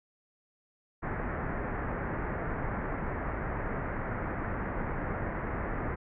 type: low-pass noise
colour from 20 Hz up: pink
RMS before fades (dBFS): -34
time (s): 1.02-5.96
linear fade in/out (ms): 20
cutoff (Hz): 2000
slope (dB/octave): 48
effects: none